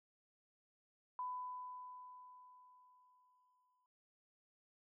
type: tone with exponential decay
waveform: sine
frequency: 1000 Hz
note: B5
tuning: 21 cents sharp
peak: -39 dBFS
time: 1.19-3.86 s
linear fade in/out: 1 ms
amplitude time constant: 580 ms
effects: none